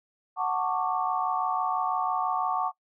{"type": "chord", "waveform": "sine", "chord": "D major seventh", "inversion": "first", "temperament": "equal with one note detuned", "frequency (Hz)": [740, 890.2, 1108.7, 1174.7], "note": ["F#5", "A5", "C#6", "D6"], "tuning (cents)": [0, 20, 0, 0], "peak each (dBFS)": [-29, -31, -30, -32], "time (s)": [0.36, 2.72], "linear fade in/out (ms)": 50, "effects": ["noise-tail reverb RT60 0.1 s tail -21 dB re dry"]}